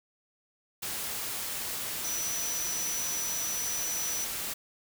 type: tone in noise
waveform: sine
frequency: 5920 Hz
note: F#8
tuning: in tune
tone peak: -32 dBFS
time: 2.04-4.25 s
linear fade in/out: 10 ms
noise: white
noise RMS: -35 dBFS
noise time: 0.82-4.54 s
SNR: 0 dB
effects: none

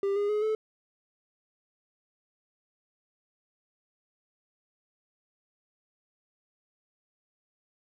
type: tone with pitch steps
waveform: triangle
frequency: 396.5 / 408.8 / 421.5 / 434.6 Hz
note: G4 / G#4 / G#4 / A4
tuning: +20 / -27 / +26 / -21 cents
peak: -23 dBFS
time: 0.03-0.55 s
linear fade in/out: 2 ms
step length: 130 ms
effects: none

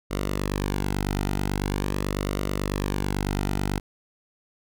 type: tone with flanger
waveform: sawtooth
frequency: 49.08 Hz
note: G1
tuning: 3 cents sharp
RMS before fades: -27 dBFS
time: 0.1-3.8 s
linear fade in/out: 20 ms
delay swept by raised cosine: 1.2 to 1.8 ms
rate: 0.44 Hz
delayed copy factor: -0.65
effects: none

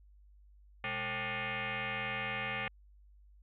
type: tone with frequency modulation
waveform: sine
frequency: 206.5 Hz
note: G#3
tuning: 10 cents flat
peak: -34 dBFS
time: 0.84-2.68 s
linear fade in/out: 2 ms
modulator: 329 Hz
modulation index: 7.9
effects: added 50 Hz sine -57 dBFS peak until 3.42 s

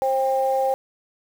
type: tone pair together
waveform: sine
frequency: 531.3 / 796 Hz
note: C5 / G5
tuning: +26 / +26 cents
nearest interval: perfect fifth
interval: 700 cents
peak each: -20 / -21 dBFS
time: 0.02-0.74 s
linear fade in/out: 0 ms
effects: tanh soft clip ceiling -10 dBFS + 7-bit

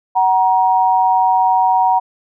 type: tone pair together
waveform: sine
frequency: 750 / 944.3 Hz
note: F#5 / A#5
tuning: +23 / +22 cents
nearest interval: major third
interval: 399 cents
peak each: -13 dBFS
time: 0.15-2 s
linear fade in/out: 20 ms
effects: none

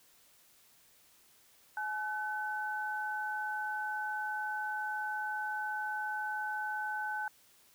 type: tone pair together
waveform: sine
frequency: 849 / 1514.7 Hz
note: G#5 / F#6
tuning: +38 / +40 cents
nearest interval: minor seventh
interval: 1002 cents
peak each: -37 / -36 dBFS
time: 1.77-7.28 s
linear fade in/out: 2 ms
effects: white hiss -64 dBFS RMS until 7.74 s

